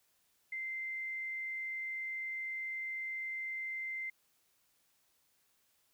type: tone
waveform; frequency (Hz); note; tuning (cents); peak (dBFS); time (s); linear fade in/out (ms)
sine; 2082; C7; -9; -37; 0.52-4.1; 5
effects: white hiss -74 dBFS RMS until 5.93 s